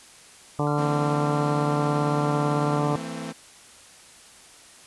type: harmonic tone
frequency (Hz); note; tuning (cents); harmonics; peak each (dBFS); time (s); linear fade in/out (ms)
146.83; D3; 0; 1 / 2 / 3 / 4 / 5 / 6 / 7 / 8; -25 / -28 / -30 / -31 / -32 / -33 / -33 / -34; 0.59-2.96; 2
type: tone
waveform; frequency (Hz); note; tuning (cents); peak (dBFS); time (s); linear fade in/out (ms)
triangle; 1374; F6; -29; -34; 0.67-2.79; 0
type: chord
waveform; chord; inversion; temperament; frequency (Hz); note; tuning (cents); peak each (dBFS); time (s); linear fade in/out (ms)
sawtooth; A minor; second; equal with one note detuned; 164.81 / 225.5 / 261.6; E3 / A3 / C4; 0 / +43 / 0; -32; 0.77-3.33; 20
effects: white hiss -49 dBFS RMS until 4.86 s + resampled to 24000 Hz